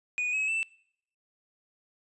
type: tone with pitch steps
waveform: triangle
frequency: 2468 / 2561 / 2657 Hz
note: D#7 / D#7 / E7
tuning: -15 / +49 / +13 cents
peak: -25 dBFS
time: 0.18-0.63 s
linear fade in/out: 0 ms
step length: 150 ms
effects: noise-tail reverb RT60 0.7 s tail -24 dB re dry + resampled to 24000 Hz